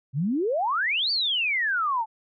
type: exponential two-way sweep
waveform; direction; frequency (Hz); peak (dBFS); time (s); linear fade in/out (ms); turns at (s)
sine; up then down; 124.8 to 4699 to 851; -22; 0.13-2.06; 50; 1.11
effects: none